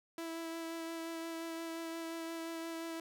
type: tone with vibrato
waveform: sawtooth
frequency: 329.6 Hz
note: E4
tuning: in tune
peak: -36 dBFS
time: 0.18-3 s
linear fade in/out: 2 ms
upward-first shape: sine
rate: 5.7 Hz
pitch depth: 13 cents each way
effects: none